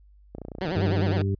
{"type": "click train", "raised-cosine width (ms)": 2, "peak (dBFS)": -23, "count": 19, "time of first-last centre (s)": [0.35, 0.954], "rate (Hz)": 29.8}
{"type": "tone with vibrato", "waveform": "15% pulse", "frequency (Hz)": 170, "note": "F3", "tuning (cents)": -46, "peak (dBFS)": -20, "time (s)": [0.61, 1.22], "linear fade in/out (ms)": 2, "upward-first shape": "sine", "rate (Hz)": 9.8, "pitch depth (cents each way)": 220}
{"type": "harmonic tone", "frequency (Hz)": 98, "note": "G2", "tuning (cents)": 0, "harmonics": [1, 2, 3, 4], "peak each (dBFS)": [-23, -31, -36, -32], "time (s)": [0.76, 1.35], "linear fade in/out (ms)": 5}
{"effects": ["added 50 Hz sine -51 dBFS peak until 1.39 s", "resampled to 11025 Hz"]}